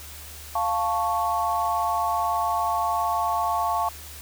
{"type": "chord", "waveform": "sine", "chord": "F augmented", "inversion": "none", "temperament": "equal", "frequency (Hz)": [698.5, 880, 1108.7], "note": ["F5", "A5", "C#6"], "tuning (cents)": [0, 0, 0], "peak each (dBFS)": -26, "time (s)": [0.55, 3.89], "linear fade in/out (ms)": 5, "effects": ["added 74 Hz sine -43 dBFS peak until 4.21 s", "white hiss -42 dBFS RMS until 4.21 s"]}